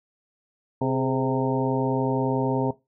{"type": "harmonic tone with a mistuned harmonic", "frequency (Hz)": 130.81, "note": "C3", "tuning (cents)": 0, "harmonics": [1, 2, 3, 4, 5, 6, 7], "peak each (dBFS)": [-27, -26, -29, -31, -33, -35, -30], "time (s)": [0.81, 2.71], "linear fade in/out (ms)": 5, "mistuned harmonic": 3, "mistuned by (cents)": 72, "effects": ["noise-tail reverb RT60 0.2 s tail -17 dB re dry"]}